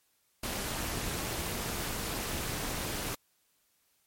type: noise with amplitude modulation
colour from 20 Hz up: pink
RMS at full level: -32 dBFS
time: 0.43-3.15 s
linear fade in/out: 5 ms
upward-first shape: sine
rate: 264 Hz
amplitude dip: 70%
effects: white hiss -72 dBFS RMS until 4.06 s + MP3 64 kbps